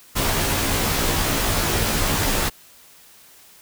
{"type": "noise with comb filter", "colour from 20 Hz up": "pink", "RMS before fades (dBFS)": -21, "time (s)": [0.15, 2.5], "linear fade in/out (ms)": 20, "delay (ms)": 16, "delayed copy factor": -0.95, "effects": ["white hiss -49 dBFS RMS until 3.61 s"]}